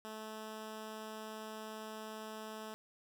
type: tone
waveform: 10% pulse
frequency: 217.5 Hz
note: A3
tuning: 20 cents flat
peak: -36 dBFS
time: 0.05-2.74 s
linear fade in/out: 0 ms
effects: none